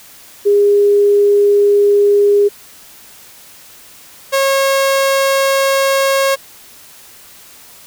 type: tone pair in turn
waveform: sine / sawtooth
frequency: 407.8 / 544.3 Hz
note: G#4 / C#5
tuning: -32 / -32 cents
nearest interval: perfect fourth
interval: 500 cents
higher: second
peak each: -7 dBFS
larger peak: neither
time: 0.45-2.49 / 4.32-6.36 s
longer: neither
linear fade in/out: 20 ms
effects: white hiss -40 dBFS RMS until 7.86 s